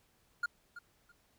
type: tone with echo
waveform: triangle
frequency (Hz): 1415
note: F6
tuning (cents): +22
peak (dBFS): -28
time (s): 0.43-0.46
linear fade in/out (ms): 5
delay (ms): 330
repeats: 2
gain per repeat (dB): -14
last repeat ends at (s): 1.12
effects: pink hiss -71 dBFS RMS until 1.38 s